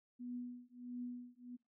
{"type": "tone with tremolo", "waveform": "sine", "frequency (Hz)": 245.4, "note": "B3", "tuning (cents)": -11, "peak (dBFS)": -40, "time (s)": [0.19, 1.57], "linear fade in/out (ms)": 20, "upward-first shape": "triangle", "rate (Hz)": 1.5, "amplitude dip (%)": 100, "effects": ["noise-tail reverb RT60 0.3 s tail -25 dB re dry"]}